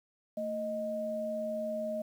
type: tone pair together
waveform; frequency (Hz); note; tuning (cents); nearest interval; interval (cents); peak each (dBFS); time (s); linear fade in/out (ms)
sine; 224.3 / 622.3; A3 / D#5; +34 / 0; octave + tritone; 1766; -39 / -33; 0.37-2.02; 5
effects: 10-bit